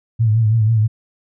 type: tone with vibrato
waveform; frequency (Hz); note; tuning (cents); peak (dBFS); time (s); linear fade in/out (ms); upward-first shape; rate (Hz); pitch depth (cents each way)
sine; 110.8; A2; +13; -11; 0.19-0.88; 20; triangle; 6.1; 87
effects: none